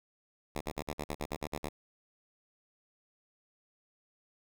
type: tone bursts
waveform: 5% pulse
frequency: 75 Hz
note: D2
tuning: 37 cents sharp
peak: -23 dBFS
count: 11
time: 0.55-1.689 s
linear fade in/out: 10 ms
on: 59 ms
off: 49 ms
effects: none